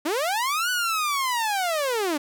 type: linear two-way sweep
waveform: sawtooth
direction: up then down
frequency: 277.2 to 1500 to 277.2 Hz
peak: -19 dBFS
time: 0.05-2.18 s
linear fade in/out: 10 ms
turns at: 0.7 s
effects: none